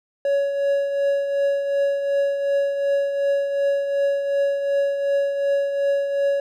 triangle tone with tremolo, 560 Hz, C#5, 18 cents sharp, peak -14 dBFS, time 0.25-6.4 s, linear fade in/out 2 ms, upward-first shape triangle, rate 2.7 Hz, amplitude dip 55%, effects none

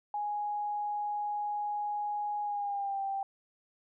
sine tone with pitch glide, 830 to 785.2 Hz, G#5 to G5, -1 to +3 cents, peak -31 dBFS, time 0.14-3.23 s, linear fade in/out 2 ms, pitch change -96 cents, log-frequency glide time 2.43-3.01 s, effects none

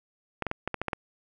clicks, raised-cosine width 0.5 ms, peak -14 dBFS, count 8, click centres 0.423 / 0.467 / 0.514 / 0.676 / 0.743 / 0.816 / 0.883 / 0.932 s, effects none

